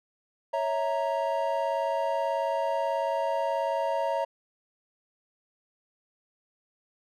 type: chord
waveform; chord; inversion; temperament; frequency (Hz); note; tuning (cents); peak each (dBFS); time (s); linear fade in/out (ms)
triangle; A# diminished; first; equal with one note detuned; 554.4 / 652.8 / 932.3; C#5 / E5 / A#5; 0 / -17 / 0; -28; 0.53-4.25; 10
effects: none